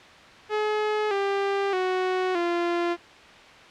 sawtooth tone with pitch steps, 425.1 / 396.6 / 370.1 / 345.3 Hz, G#4 / G4 / F#4 / F4, +40 / +20 / 0 / -20 cents, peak -19 dBFS, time 0.49-2.97 s, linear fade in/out 50 ms, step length 620 ms, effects white hiss -47 dBFS RMS until 3.7 s + low-pass 3000 Hz 12 dB/octave

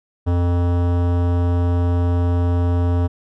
sine tone with hard clipping, 87.5 Hz, F2, 4 cents sharp, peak -17 dBFS, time 0.26-3.08 s, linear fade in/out 20 ms, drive 18 dB, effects none

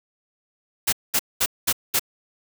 white noise bursts, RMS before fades -20 dBFS, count 5, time 0.87-1.995 s, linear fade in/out 10 ms, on 57 ms, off 210 ms, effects none

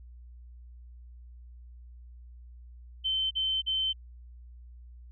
sine tone bursts, 3084 Hz, G7, 29 cents flat, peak -26 dBFS, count 3, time 3.04-3.932 s, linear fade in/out 20 ms, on 270 ms, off 41 ms, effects added 60 Hz sine -46 dBFS peak until 5.11 s

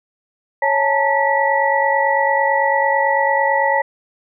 sine tone cluster, 553 / 862 / 911 / 1945 Hz, C#5 / A5 / A#5 / B6, -4 / -36 / -40 / -27 cents, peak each -19 dBFS, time 0.62-3.82 s, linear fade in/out 5 ms, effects none

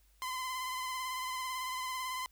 sawtooth tone with vibrato, 1026 Hz, C6, 34 cents flat, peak -32 dBFS, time 0.22-2.26 s, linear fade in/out 0 ms, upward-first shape sine, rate 18 Hz, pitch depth 32 cents each way, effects added 50 Hz sine -64 dBFS peak until 2.31 s + white hiss -71 dBFS RMS until 2.31 s

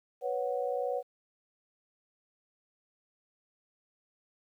sine chord, B suspended second, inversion none, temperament equal, 493.9 / 554.4 / 740 Hz, B4 / C#5 / F#5, 0 / 0 / 0 cents, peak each -33 / -34 / -36 dBFS, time 0.21-1.03 s, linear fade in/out 50 ms, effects 11-bit

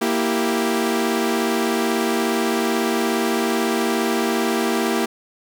sawtooth chord, E diminished, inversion second, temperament equal, 233.1 / 329.6 / 392 Hz, Bb3 / E4 / G4, 0 / 0 / 0 cents, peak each -18 / -20 / -19 dBFS, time 0.01-5.06 s, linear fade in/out 10 ms, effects none

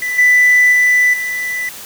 triangle tone with level steps, 1987 Hz, B6, 10 cents sharp, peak -15 / -4 / -6 / -16 dBFS, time 0.02-1.69 s, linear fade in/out 2 ms, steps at 0.18 / 0.72 / 1.13 s, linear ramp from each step 10 ms, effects tanh soft clip ceiling -2 dBFS + white hiss -32 dBFS RMS until 1.85 s

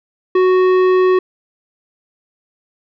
sine tone with tanh clipping, 370 Hz, F#4, in tune, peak -11 dBFS, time 0.35-1.19 s, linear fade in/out 5 ms, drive 13 dB, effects none

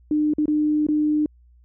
sine tone with dropouts, 301.9 Hz, D4, 48 cents sharp, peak -17 dBFS, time 0.11-1.26 s, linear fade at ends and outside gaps 2 ms, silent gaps 0.336-0.383 / 0.457-0.48 / 0.867-0.886 s, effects added 60 Hz sine -50 dBFS peak until 1.64 s

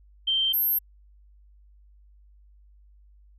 sine tone pair in turn, 3136 / 12745 Hz, G7 / G9, 0 / +28 cents, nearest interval 2 octaves, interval 2428 cents, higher second, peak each -21 dBFS, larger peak neither, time 0.27-0.53 / 0.53-0.79 s, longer neither, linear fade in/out 10 ms, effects added 50 Hz sine -52 dBFS peak until 3.38 s

